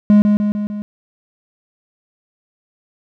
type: tone with echo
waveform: triangle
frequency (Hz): 207.7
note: G#3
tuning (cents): 0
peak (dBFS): -4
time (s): 0.1-0.22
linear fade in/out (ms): 0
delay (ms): 150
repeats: 4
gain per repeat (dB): -4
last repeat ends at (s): 0.82
effects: none